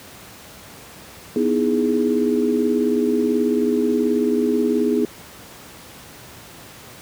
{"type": "chord", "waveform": "sine", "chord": "E major seventh", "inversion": "second", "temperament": "equal", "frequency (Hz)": [246.9, 311.1, 329.6, 415.3], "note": ["B3", "D#4", "E4", "G#4"], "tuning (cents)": [0, 0, 0, 0], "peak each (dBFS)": [-20, -23, -26, -20], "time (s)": [1.36, 5.05], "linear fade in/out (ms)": 2, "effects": ["pink hiss -41 dBFS RMS until 7.01 s", "high-pass 80 Hz 12 dB/octave"]}